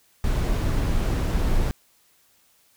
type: noise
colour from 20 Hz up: brown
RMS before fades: -22 dBFS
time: 0.24-1.71 s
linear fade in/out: 0 ms
effects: white hiss -61 dBFS RMS until 2.76 s